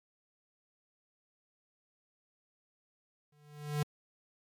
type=tone with exponential growth; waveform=square; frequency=148 Hz; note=D3; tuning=14 cents sharp; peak=-28 dBFS; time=3.32-3.83 s; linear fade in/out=5 ms; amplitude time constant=110 ms; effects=MP3 96 kbps